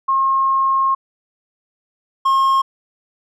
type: tone pair in turn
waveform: sine / triangle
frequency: 1075 / 1075 Hz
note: C6 / C6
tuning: +47 / +47 cents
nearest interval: unison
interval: 0 cents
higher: neither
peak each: -13 / -10 dBFS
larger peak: second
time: 0.08-0.95 / 2.25-2.62 s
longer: first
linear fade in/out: 10 ms
effects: none